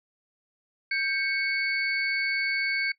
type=tone cluster; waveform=sine; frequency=1582 / 2216 / 4490 Hz; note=G6 / C#7 / C#8; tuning=+15 / -1 / +21 cents; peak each=-31 / -26 / -34 dBFS; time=0.91-2.92 s; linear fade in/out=5 ms; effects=noise-tail reverb RT60 0.1 s tail -20 dB re dry